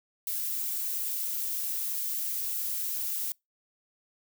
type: noise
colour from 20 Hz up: violet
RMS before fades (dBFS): -32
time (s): 0.27-3.32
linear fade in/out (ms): 2
effects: noise-tail reverb RT60 0.2 s tail -26 dB re dry